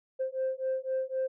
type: beating tone pair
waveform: sine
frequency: 522 / 525.9 Hz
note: C5 / C5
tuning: -4 / +9 cents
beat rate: 3.9 Hz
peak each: -31 dBFS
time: 0.19-1.28 s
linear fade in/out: 20 ms
effects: tanh soft clip ceiling -24 dBFS